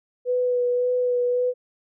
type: tone with vibrato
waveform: sine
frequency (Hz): 493.9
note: B4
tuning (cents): 0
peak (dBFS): -19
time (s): 0.25-1.54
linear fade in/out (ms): 50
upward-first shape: sine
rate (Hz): 1.8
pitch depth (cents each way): 16
effects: none